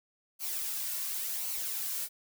blue noise with flanger, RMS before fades -35 dBFS, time 0.39-2.09 s, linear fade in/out 50 ms, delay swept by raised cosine 0.56 to 2.46 ms, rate 0.92 Hz, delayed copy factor -0.5, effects none

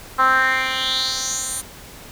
10% pulse tone with band-pass filter sweep, 261.6 Hz, C4, in tune, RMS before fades -20 dBFS, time 0.18-1.62 s, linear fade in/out 20 ms, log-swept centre 1200 to 10000 Hz, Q 4.2, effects pink hiss -40 dBFS RMS until 2.11 s

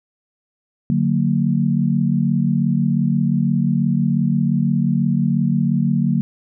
sine chord, D augmented, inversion none, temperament just, 146.83 / 183.54 / 229.4 Hz, D3 / F#3 / A#3, 0 / -14 / -28 cents, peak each -19 dBFS, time 0.9-6.21 s, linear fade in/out 0 ms, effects none

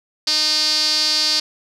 sawtooth tone with band-pass filter, 306.1 Hz, D#4, 28 cents flat, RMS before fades -18 dBFS, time 0.27-1.4 s, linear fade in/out 5 ms, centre 4700 Hz, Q 7.2, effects none

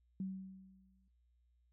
sine tone with exponential decay, 190 Hz, F#3, 46 cents sharp, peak -36 dBFS, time 0.2-1.08 s, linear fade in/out 2 ms, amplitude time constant 190 ms, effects noise-tail reverb RT60 0.2 s tail -21 dB re dry + added 60 Hz sine -70 dBFS peak until 1.72 s

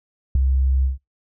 sine tone with ADSR envelope, 66.1 Hz, C2, 18 cents sharp, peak -10 dBFS, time 0.35-0.98 s, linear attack 4 ms, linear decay 5 ms, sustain -5 dB, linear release 140 ms, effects noise-tail reverb RT60 0.2 s tail -24 dB re dry

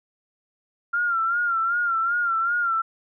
sine tone with vibrato, 1383 Hz, F6, 17 cents flat, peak -20 dBFS, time 0.93-2.82 s, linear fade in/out 10 ms, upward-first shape sine, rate 2.6 Hz, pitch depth 69 cents each way, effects none

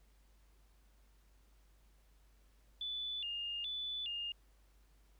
sine tone with vibrato, 3136 Hz, G7, in tune, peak -38 dBFS, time 2.81-4.32 s, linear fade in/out 2 ms, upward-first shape square, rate 1.2 Hz, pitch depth 180 cents each way, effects added 50 Hz sine -64 dBFS peak until 5.19 s + pink hiss -74 dBFS RMS until 5.19 s

